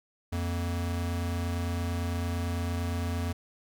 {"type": "tone pair together", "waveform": "square", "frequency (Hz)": [87.31, 233.1], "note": ["F2", "A#3"], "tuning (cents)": [0, 0], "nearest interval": "octave + perfect fourth", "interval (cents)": 1700, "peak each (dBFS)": [-30, -38], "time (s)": [0.32, 3.33], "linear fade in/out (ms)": 10, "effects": []}